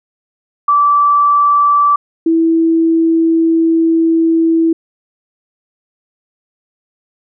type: tone pair in turn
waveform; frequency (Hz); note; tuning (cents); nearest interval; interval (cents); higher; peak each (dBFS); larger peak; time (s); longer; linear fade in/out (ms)
sine; 1161 / 327.8; D6 / E4; -20 / -10; octave + minor seventh; 2190; first; -7 / -8; first; 0.68-1.96 / 2.26-4.73; second; 5
effects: none